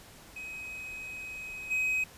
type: tone with level steps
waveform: triangle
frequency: 2530 Hz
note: D#7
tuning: 28 cents sharp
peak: -37 / -25 dBFS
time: 0.36-2.04 s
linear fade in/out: 5 ms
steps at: 1.7 s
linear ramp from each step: 20 ms
effects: pink hiss -52 dBFS RMS until 2.17 s + resampled to 32000 Hz